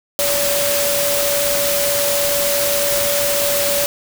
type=tone in noise; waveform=sine; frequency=572 Hz; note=D5; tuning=46 cents flat; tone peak=-19 dBFS; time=0.19-3.86 s; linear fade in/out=0 ms; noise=white; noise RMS=-19 dBFS; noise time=0.19-3.86 s; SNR=-3 dB; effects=none